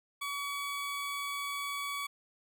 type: tone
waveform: 20% pulse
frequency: 1134 Hz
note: C#6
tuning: 39 cents sharp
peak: -30 dBFS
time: 0.21-2.07 s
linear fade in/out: 10 ms
effects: none